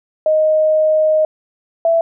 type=tone pair in turn; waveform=sine; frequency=622.3 / 664.3 Hz; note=D#5 / E5; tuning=0 / +13 cents; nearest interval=minor second; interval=113 cents; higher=second; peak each=-10 dBFS; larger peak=neither; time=0.26-1.25 / 1.85-2.01 s; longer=first; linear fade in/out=2 ms; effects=none